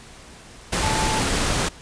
sine tone in noise, 874 Hz, A5, 12 cents flat, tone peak -25 dBFS, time 0.82-1.2 s, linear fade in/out 10 ms, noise pink, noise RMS -22 dBFS, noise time 0.72-1.69 s, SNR -6 dB, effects pink hiss -44 dBFS RMS until 1.81 s + resampled to 22050 Hz

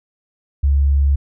sine tone, 70 Hz, C#2, 18 cents sharp, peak -11 dBFS, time 0.63-1.16 s, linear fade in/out 10 ms, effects none

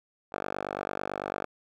5% pulse tone with band-pass filter, 49 Hz, G1, in tune, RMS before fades -35 dBFS, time 0.32-1.46 s, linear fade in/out 10 ms, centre 910 Hz, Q 1.9, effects none

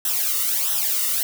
blue noise with flanger, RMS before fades -22 dBFS, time 0.05-1.23 s, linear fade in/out 2 ms, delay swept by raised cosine 0.43 to 1.25 ms, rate 1.5 Hz, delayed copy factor -0.8, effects none

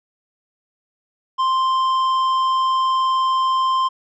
triangle tone with tanh clipping, 1046.5 Hz, C6, in tune, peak -17 dBFS, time 1.38-3.89 s, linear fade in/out 20 ms, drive 12 dB, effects none

